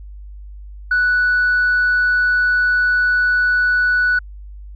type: tone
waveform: sine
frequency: 1480 Hz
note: F#6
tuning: in tune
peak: -11 dBFS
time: 0.91-4.19 s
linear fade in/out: 5 ms
effects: tanh soft clip ceiling -10 dBFS + added 50 Hz sine -32 dBFS peak until 4.75 s

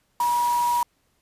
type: tone in noise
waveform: sine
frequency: 962 Hz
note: B5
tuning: 46 cents flat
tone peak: -19 dBFS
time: 0.2-0.83 s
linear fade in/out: 2 ms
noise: white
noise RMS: -35 dBFS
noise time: 0.2-0.83 s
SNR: +13 dB
effects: pink hiss -68 dBFS RMS until 1.21 s + resampled to 32000 Hz

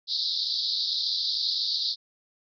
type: band-pass noise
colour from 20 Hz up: pink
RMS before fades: -28 dBFS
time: 0.07-1.96 s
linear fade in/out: 50 ms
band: 3700 to 5000 Hz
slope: 96 dB/octave
effects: none

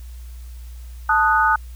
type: chord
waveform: sine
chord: D# diminished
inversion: second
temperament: equal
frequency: 880 / 1244.5 / 1480 Hz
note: A5 / D#6 / F#6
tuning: 0 / 0 / 0 cents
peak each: -18 dBFS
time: 1.09-1.56 s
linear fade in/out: 5 ms
effects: added 60 Hz sine -33 dBFS peak until 1.75 s + white hiss -52 dBFS RMS until 1.75 s

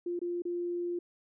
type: tone with dropouts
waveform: sine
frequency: 349.2 Hz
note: F4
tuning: in tune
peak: -31 dBFS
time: 0.06-0.99 s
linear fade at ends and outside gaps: 5 ms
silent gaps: 0.192-0.215 / 0.421-0.452 s
effects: none

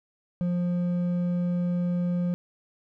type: tone with hard clipping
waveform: sine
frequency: 176.3 Hz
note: F3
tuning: 17 cents sharp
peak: -25 dBFS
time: 0.41-2.34 s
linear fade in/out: 0 ms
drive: 5 dB
effects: none

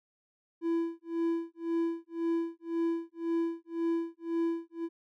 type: tone with tremolo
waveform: triangle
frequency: 333.6 Hz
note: E4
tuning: 21 cents sharp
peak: -24 dBFS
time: 0.61-4.89 s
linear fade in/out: 50 ms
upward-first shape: sine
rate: 1.9 Hz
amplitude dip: 100%
effects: none

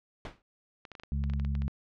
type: noise with exponential decay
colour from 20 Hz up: pink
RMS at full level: -36 dBFS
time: 0.25-0.42 s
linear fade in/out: 1 ms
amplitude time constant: 36 ms
type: clicks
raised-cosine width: 0.2 ms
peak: -26 dBFS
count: 12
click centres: 0.852 / 0.917 / 0.952 / 0.998 / 1.035 / 1.239 / 1.299 / 1.336 / 1.398 / 1.449 / 1.552 / 1.62 s
type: harmonic tone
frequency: 70 Hz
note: C#2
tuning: 18 cents sharp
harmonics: 1 / 2 / 3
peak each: -29 / -35 / -39 dBFS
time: 1.12-1.68 s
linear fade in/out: 0 ms
effects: low-pass 3000 Hz 12 dB/octave

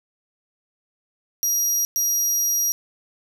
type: tone bursts at uneven times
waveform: 30% pulse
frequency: 5730 Hz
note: F8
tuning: 44 cents sharp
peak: -15 dBFS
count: 2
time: 1.43-1.85 / 1.96-2.72 s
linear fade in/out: 0 ms
effects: none

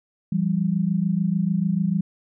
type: tone pair together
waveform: sine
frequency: 169.19 / 196 Hz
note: E3 / G3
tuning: +45 / 0 cents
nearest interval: minor third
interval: 255 cents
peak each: -22 dBFS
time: 0.32-2.01 s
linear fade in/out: 5 ms
effects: none

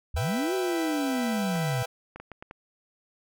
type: linear two-way sweep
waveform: sine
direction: up then down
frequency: 55.7 to 382.2 to 117.8 Hz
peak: -26 dBFS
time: 0.14-1.83 s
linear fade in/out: 5 ms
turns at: 0.54 s
type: chord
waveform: sawtooth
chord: E minor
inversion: second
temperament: equal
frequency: 493.9 / 659.3 / 784 Hz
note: B4 / E5 / G5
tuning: 0 / 0 / 0 cents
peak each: -31 dBFS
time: 0.16-1.86 s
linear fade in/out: 10 ms
type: clicks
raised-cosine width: 0.5 ms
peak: -26 dBFS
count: 6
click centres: 1.557 / 2.16 / 2.2 / 2.317 / 2.425 / 2.511 s
effects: none

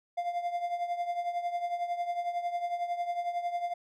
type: tone with tremolo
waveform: triangle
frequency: 698.5 Hz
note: F5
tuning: in tune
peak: -25 dBFS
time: 0.17-3.74 s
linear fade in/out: 10 ms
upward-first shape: triangle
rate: 11 Hz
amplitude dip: 75%
effects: none

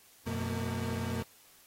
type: tone cluster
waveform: 35% pulse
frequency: 91.8 / 123.8 / 227.9 Hz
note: F#2 / B2 / A#3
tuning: -13 / +5 / -39 cents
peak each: -35 / -36 / -35 dBFS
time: 0.26-1.23 s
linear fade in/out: 10 ms
effects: white hiss -60 dBFS RMS until 1.66 s + AAC 48 kbps

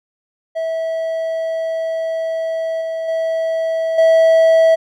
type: tone with level steps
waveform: triangle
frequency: 651 Hz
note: E5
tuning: 22 cents flat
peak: -16 / -18 / -14 / -6 dBFS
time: 0.55-4.76 s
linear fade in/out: 20 ms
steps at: 2.81 / 3.08 / 3.98 s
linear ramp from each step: 5 ms
effects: none

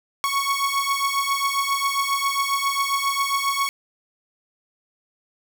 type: beating tone pair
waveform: sawtooth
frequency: 1105 / 1112.4 Hz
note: C#6 / C#6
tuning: -6 / +6 cents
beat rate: 7.4 Hz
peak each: -20 dBFS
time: 0.24-3.69 s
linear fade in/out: 0 ms
effects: none

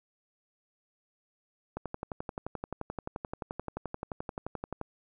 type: click train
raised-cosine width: 1 ms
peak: -21 dBFS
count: 36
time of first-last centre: 1.77-4.813 s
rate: 11.5 Hz
effects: none

